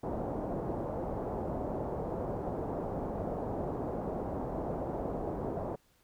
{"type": "low-pass noise", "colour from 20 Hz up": "white", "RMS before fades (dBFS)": -36, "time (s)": [0.03, 5.76], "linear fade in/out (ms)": 10, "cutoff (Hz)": 720, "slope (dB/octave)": 24, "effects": ["pink hiss -69 dBFS RMS until 6.03 s"]}